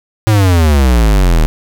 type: exponential sweep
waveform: square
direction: down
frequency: 111.8 to 37.42 Hz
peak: -7 dBFS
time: 0.27-1.46 s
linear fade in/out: 0 ms
effects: none